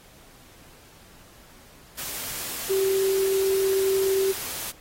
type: tone in noise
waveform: sine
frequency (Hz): 386.4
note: G4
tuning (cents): -25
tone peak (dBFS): -20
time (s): 2.69-4.33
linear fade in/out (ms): 20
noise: white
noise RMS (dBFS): -33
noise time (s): 1.97-4.72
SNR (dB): +10
effects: pink hiss -52 dBFS RMS until 4.8 s + AAC 48 kbps